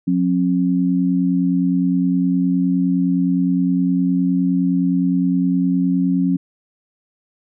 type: tone pair together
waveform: sine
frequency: 180 / 269.7 Hz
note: F#3 / C#4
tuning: -47 / -47 cents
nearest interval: perfect fifth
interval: 700 cents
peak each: -17 dBFS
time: 0.07-6.37 s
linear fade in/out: 10 ms
effects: none